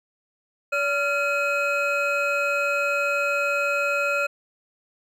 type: tone cluster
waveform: triangle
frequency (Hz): 572 / 1386 / 2533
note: D5 / F6 / D#7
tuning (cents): -46 / -14 / +30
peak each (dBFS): -24 / -23 / -24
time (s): 0.72-4.27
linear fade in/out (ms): 10
effects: none